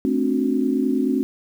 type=chord; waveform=sine; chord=D dominant seventh; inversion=second; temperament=just; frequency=220.2 / 264.3 / 293.7 / 367.1 Hz; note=A3 / C4 / D4 / F#4; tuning=+2 / +18 / 0 / -14 cents; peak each=-25 / -20 / -25 / -26 dBFS; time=0.05-1.23 s; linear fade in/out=0 ms; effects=8-bit